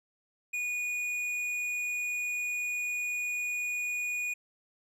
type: tone with tanh clipping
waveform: triangle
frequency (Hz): 2458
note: D#7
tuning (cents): -22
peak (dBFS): -32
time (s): 0.53-4.34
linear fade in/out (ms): 10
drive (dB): 13
effects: none